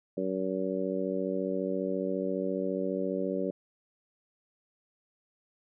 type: harmonic tone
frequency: 94.6 Hz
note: F#2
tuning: 39 cents sharp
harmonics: 2 / 3 / 4 / 5 / 6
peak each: -35 / -35 / -35 / -35 / -35 dBFS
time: 0.17-3.51 s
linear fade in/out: 5 ms
effects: none